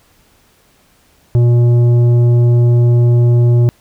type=tone with tanh clipping; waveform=sine; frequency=120 Hz; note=B2; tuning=49 cents flat; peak=-8 dBFS; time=1.35-3.69 s; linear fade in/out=0 ms; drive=9 dB; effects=pink hiss -52 dBFS RMS until 3.8 s